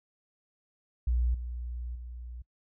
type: tone with level steps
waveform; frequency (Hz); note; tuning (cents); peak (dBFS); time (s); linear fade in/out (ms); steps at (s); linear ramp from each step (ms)
sine; 60.3; B1; -41; -24 / -34 / -39; 1.07-2.42; 5; 1.34 / 1.95; 5
effects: noise-tail reverb RT60 0.1 s tail -23 dB re dry